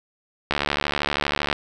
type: click train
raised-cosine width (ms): 0.3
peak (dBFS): -5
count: 75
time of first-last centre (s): 0.51-1.528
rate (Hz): 72.7
effects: none